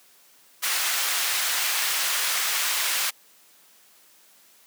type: high-pass noise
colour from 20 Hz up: pink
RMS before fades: -25 dBFS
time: 0.62-3.11 s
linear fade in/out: 20 ms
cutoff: 1500 Hz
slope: 12 dB/octave
effects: white hiss -56 dBFS RMS until 4.66 s + high-pass 200 Hz 12 dB/octave